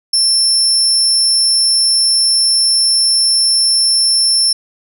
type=tone; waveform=35% pulse; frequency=5370 Hz; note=E8; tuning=31 cents sharp; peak=-7 dBFS; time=0.13-4.53 s; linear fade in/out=5 ms; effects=none